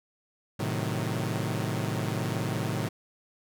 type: chord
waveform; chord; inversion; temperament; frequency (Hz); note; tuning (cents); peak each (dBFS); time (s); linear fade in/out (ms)
sawtooth; A diminished seventh; none; equal; 110 / 130.81 / 155.56 / 185; A2 / C3 / Eb3 / Gb3; 0 / 0 / 0 / 0; -28 / -30 / -30 / -32; 0.59-2.89; 10
effects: none